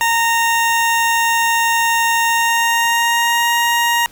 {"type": "tone with pitch glide", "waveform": "20% pulse", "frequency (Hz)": [923, 941.3], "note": ["A#5", "A#5"], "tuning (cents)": [-17, 17], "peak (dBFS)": -8, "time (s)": [0.01, 4.06], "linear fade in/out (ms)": 0, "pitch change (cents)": 34, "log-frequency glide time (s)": [2.28, 3.48], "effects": ["pink hiss -45 dBFS RMS until 4.11 s"]}